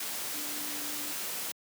sine tone in noise, 294.2 Hz, D4, 3 cents sharp, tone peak -45 dBFS, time 0.34-1.12 s, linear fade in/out 5 ms, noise white, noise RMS -36 dBFS, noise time 0-1.52 s, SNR -12 dB, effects high-pass 150 Hz 12 dB/octave

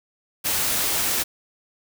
white noise, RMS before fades -23 dBFS, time 0.44-1.24 s, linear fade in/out 20 ms, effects none

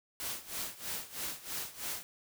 white noise with tremolo, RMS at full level -37 dBFS, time 0.2-2.03 s, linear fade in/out 0 ms, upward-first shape sine, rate 3.1 Hz, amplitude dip 85%, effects none

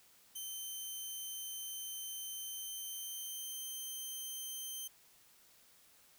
5% pulse tone with pitch glide, 3094 to 3116 Hz, G7 to G7, -23 to -11 cents, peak -34 dBFS, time 0.35-4.88 s, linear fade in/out 10 ms, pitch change +12 cents, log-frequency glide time 2.37-3.64 s, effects white hiss -65 dBFS RMS until 6.18 s

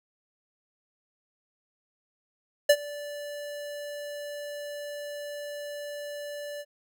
square tone with ADSR envelope, 583 Hz, D5, 13 cents flat, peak -14 dBFS, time 2.69-6.65 s, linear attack 8 ms, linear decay 59 ms, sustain -22 dB, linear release 46 ms, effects none

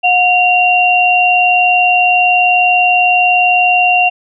sine tone pair together, 723.5 / 2761 Hz, F#5 / F7, -39 / -20 cents, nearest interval octave + major seventh, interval 2319 cents, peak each -10 dBFS, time 0.03-4.1 s, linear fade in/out 20 ms, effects none

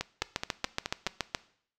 two click trains, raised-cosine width 0.2 ms, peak -14 / -11 dBFS, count 6 / 9, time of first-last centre 0.01-1.072 / 0.22-1.348 s, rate 4.71 / 7.09 Hz, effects noise-tail reverb RT60 0.6 s tail -18 dB re dry

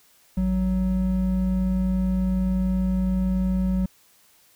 triangle tone pair together, 55.1 / 186.5 Hz, A1 / F#3, +3 / +14 cents, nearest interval octave + major sixth, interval 2111 cents, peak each -24 / -19 dBFS, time 0.37-3.86 s, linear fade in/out 5 ms, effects white hiss -58 dBFS RMS until 4.55 s

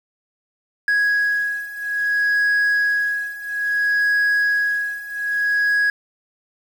sine beating tone pair, 1661.2 / 1661.8 Hz, G#6 / G#6, 0 / +1 cents, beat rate 0.6 Hz, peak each -19 / -17 dBFS, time 0.88-5.9 s, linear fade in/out 2 ms, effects tanh soft clip ceiling -14 dBFS + 7-bit

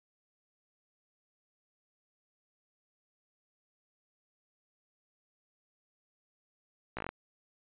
slowing click train, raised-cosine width 0.5 ms, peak -22 dBFS, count 7, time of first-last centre 6.97-7.09 s, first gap 16 ms, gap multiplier 1.09, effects resampled to 8000 Hz

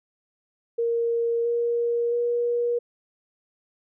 sine tone with pitch steps, 466.2 / 471.9 / 477.6 Hz, A#4 / A#4 / A#4, 0 / +21 / +42 cents, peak -21 dBFS, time 0.78-2.79 s, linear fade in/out 10 ms, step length 670 ms, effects none

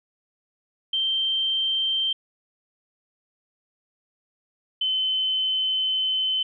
sine tone pair in turn, 3136 / 3056 Hz, G7 / G7, 0 / -45 cents, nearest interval unison, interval 45 cents, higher first, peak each -21 dBFS, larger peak neither, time 0.93-2.13 / 4.81-6.43 s, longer second, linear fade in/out 5 ms, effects none

